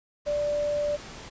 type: tone in noise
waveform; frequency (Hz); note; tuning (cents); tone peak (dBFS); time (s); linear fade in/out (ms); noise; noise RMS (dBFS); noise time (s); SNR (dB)
sine; 587.3; D5; 0; -24; 0.26-0.97; 20; pink; -42; 0.25-1.3; +15
effects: resampled to 16000 Hz